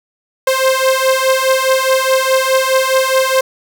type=beating tone pair; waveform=sawtooth; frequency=523.3 / 528.1 Hz; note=C5 / C5; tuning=0 / +16 cents; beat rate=4.8 Hz; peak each=-10 dBFS; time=0.47-3.41 s; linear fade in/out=5 ms; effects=none

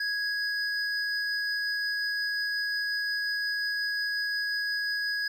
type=tone pair together; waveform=triangle; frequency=1661.2 / 4978 Hz; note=G#6 / D#8; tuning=0 / 0 cents; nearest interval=octave + perfect fifth; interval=1900 cents; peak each=-27 / -32 dBFS; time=0-5.28 s; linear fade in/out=5 ms; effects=none

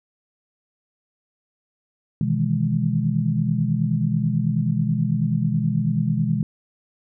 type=chord; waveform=sine; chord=E major seventh; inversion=second; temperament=equal with one note detuned; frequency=125.05 / 155.56 / 164.81 / 207.7 Hz; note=B2 / D#3 / E3 / G#3; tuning=+22 / 0 / 0 / 0 cents; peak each=-24 dBFS; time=2.21-6.43 s; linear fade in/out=2 ms; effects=none

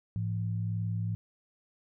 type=tone pair together; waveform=sine; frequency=107.21 / 169.5 Hz; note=A2 / E3; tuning=-44 / +49 cents; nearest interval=minor sixth; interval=793 cents; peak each=-30 / -36 dBFS; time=0.16-1.15 s; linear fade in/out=0 ms; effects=none

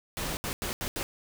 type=noise bursts at uneven times; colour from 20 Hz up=pink; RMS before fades=-33 dBFS; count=5; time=0.17-0.37 / 0.44-0.53 / 0.62-0.73 / 0.81-0.88 / 0.96-1.03 s; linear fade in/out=0 ms; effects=none

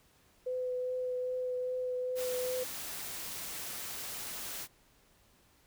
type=tone with vibrato; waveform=sine; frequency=504 Hz; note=B4; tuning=35 cents sharp; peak=-32 dBFS; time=0.46-2.64 s; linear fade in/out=10 ms; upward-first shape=triangle; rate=2.5 Hz; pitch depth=13 cents each way
type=noise; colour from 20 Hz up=white; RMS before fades=-41 dBFS; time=2.15-4.68 s; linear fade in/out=50 ms
effects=pink hiss -66 dBFS RMS until 5.66 s

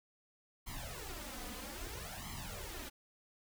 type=noise with flanger; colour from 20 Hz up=pink; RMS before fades=-45 dBFS; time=0.66-2.9 s; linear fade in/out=20 ms; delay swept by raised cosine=0.96 to 4.06 ms; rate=0.61 Hz; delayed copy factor=+0.95; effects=none

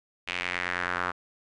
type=tone with band-pass filter sweep; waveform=sawtooth; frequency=89.3 Hz; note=F2; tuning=39 cents sharp; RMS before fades=-31 dBFS; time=0.27-1.12 s; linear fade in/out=20 ms; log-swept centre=2600 to 1300 Hz; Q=2.8; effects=resampled to 22050 Hz

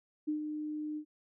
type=tone with ADSR envelope; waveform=sine; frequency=303.3 Hz; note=D#4; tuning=44 cents flat; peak=-29 dBFS; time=0.27-1.05 s; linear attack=17 ms; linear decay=110 ms; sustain=-6 dB; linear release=80 ms; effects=none

